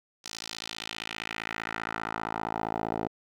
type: tone with band-pass filter sweep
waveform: 10% pulse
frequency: 55.2 Hz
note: A1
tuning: 6 cents sharp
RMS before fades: -35 dBFS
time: 0.24-3.08 s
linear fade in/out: 10 ms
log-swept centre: 5600 to 560 Hz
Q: 1.8
effects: none